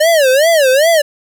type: tone with vibrato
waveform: square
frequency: 588 Hz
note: D5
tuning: 2 cents sharp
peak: -8 dBFS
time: 0-1.02 s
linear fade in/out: 10 ms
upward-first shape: sine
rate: 2.5 Hz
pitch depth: 240 cents each way
effects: none